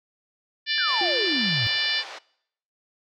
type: harmonic tone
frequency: 590 Hz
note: D5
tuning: 8 cents sharp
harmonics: 3 / 4 / 5 / 6 / 7 / 8 / 9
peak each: -28 / -31 / -29 / -29 / -30 / -30 / -34 dBFS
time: 0.66-2.04 s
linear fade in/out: 50 ms
type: exponential sweep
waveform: sine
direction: down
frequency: 1667 to 103.83 Hz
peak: -26 dBFS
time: 0.78-1.67 s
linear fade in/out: 0 ms
type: band-pass noise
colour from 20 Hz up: pink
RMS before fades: -40 dBFS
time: 0.87-2.19 s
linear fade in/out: 10 ms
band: 540 to 5300 Hz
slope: 24 dB/octave
type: tone with exponential decay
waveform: sine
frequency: 349.2 Hz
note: F4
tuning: in tune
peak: -27 dBFS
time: 1.01-1.84 s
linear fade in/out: 2 ms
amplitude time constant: 180 ms
effects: noise-tail reverb RT60 0.7 s tail -23 dB re dry